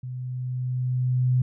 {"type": "tone with level ramp", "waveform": "sine", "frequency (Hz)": 126.5, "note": "B2", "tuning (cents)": 42, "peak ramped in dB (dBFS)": [-31, -17], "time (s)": [0.03, 1.42], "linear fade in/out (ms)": 5, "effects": []}